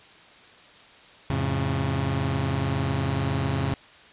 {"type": "chord", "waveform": "sawtooth", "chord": "F augmented", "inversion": "none", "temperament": "just", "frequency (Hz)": [87.31, 109.13, 136.42], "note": ["F2", "A2", "C#3"], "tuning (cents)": [0, -14, -27], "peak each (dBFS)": [-25, -26, -22], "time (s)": [1.3, 3.74], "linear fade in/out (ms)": 0, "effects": ["white hiss -50 dBFS RMS until 4.12 s", "resampled to 8000 Hz"]}